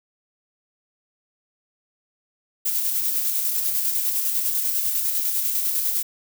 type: noise with tremolo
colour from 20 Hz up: violet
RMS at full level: -22 dBFS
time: 2.65-6.03 s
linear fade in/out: 10 ms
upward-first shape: square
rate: 10 Hz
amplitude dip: 30%
effects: none